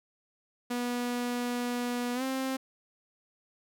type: tone with pitch glide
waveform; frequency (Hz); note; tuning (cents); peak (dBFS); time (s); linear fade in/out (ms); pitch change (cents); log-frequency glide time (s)
sawtooth; 243.5 to 264; B3 to C4; -24 to +16; -26; 0.7-2.57; 10; +140; 2.14-2.23
effects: none